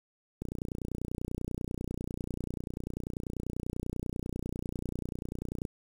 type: click train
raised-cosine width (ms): 3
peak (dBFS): -22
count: 159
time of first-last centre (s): 0.42-5.652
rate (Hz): 30.2
effects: 8-bit